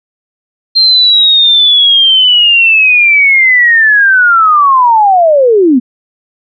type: linear sweep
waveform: sine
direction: down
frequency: 4186 to 232.5 Hz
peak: -3 dBFS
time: 0.75-5.8 s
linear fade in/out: 20 ms
effects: none